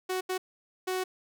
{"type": "tone bursts at uneven times", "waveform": "sawtooth", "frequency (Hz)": 371.3, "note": "F#4", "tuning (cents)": 6, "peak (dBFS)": -25, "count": 3, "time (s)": [[0.09, 0.21], [0.29, 0.38], [0.87, 1.04]], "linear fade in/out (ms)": 10, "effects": []}